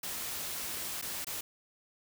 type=noise with dropouts; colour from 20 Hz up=white; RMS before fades=-38 dBFS; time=0.03-1.41 s; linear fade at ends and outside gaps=5 ms; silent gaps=1.015-1.023 / 1.246-1.268 s; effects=none